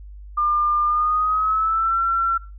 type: tone with pitch glide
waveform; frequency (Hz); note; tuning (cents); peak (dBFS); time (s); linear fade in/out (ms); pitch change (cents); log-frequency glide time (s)
sine; 1200 to 1354.8; D6 to E6; +37 to +47; -17; 0.37-2.38; 10; +210; 0.85-1.99
effects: noise-tail reverb RT60 0.3 s tail -20 dB re dry + added 50 Hz sine -36 dBFS peak until 2.58 s